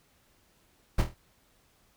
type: noise with echo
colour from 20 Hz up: brown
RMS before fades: -21 dBFS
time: 0.98-1.02 s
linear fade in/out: 10 ms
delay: 25 ms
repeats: 5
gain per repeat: -6 dB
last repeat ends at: 1.145 s
effects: pink hiss -66 dBFS RMS until 1.96 s